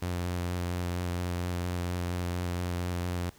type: tone with vibrato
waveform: sawtooth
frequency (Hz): 88.5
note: F2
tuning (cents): +23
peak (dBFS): -26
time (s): 0.02-3.3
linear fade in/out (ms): 5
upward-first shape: square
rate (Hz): 4.3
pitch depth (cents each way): 13
effects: pink hiss -58 dBFS RMS until 3.38 s